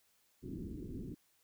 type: low-pass noise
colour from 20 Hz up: white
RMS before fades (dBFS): -44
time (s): 0.42-1.15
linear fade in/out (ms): 20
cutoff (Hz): 350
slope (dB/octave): 48
effects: white hiss -73 dBFS RMS until 1.43 s